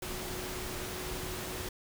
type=tone in noise; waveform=sine; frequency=366.5 Hz; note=F#4; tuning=16 cents flat; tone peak=-44 dBFS; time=0.02-1.69 s; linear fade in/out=5 ms; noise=pink; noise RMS=-39 dBFS; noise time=0.02-1.69 s; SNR=-8 dB; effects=none